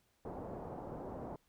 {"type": "low-pass noise", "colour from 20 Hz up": "white", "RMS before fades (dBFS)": -45, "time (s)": [0.25, 1.36], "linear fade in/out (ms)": 2, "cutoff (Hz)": 790, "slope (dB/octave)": 24, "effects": ["pink hiss -75 dBFS RMS until 1.48 s"]}